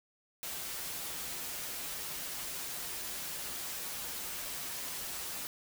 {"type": "noise with comb filter", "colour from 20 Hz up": "white", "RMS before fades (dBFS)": -40, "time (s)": [0.43, 5.47], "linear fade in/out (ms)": 0, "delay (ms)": 9.3, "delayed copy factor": -0.6, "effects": []}